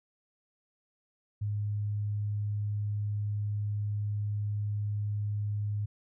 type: tone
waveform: sine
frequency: 103.83 Hz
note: G#2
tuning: in tune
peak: -29 dBFS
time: 1.41-5.86 s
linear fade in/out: 10 ms
effects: none